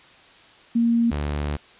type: tone pair in turn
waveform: sine / sawtooth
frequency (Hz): 233.1 / 73.42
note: A#3 / D2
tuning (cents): 0 / 0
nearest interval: octave + minor sixth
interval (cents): 2000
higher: first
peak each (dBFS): -16 / -20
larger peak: first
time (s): 0.75-1.11 / 1.11-1.57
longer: second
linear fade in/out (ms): 10
effects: white hiss -50 dBFS RMS until 1.79 s + resampled to 8000 Hz